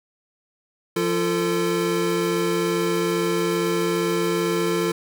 square tone cluster, 173.9 / 344.2 / 446.5 Hz, F3 / F4 / A4, -7 / -25 / +25 cents, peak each -28 / -24 / -25 dBFS, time 0.96-4.92 s, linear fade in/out 5 ms, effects none

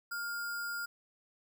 sine tone with sample-and-hold, 1409 Hz, F6, 15 cents sharp, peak -35 dBFS, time 0.11-0.86 s, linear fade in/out 10 ms, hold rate 6300 Hz, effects none

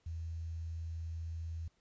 sine tone with quantisation, 82.2 Hz, E2, 4 cents flat, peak -38 dBFS, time 0.06-1.68 s, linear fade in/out 5 ms, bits 11, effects pink hiss -75 dBFS RMS until 1.8 s + resampled to 16000 Hz

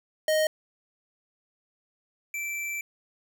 square tone pair in turn, 622.3 / 2335 Hz, D#5 / D7, 0 / -11 cents, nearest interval octave + major seventh, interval 2289 cents, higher second, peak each -22 / -31 dBFS, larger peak first, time 0.28-0.47 / 2.34-2.81 s, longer second, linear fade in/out 2 ms, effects none

